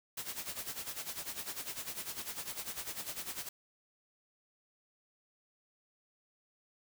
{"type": "noise with tremolo", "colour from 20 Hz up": "white", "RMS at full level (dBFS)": -39, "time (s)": [0.17, 3.49], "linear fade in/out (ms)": 5, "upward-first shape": "sine", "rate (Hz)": 10, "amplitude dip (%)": 75, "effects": []}